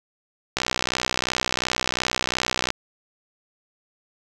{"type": "click train", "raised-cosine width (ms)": 0.2, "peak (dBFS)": -4, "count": 135, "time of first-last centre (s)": [0.57, 2.704], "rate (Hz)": 62.8, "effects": []}